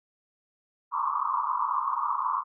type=band-pass noise; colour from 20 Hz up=white; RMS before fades=-28 dBFS; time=0.91-2.44 s; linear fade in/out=50 ms; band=940 to 1200 Hz; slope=96 dB/octave; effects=none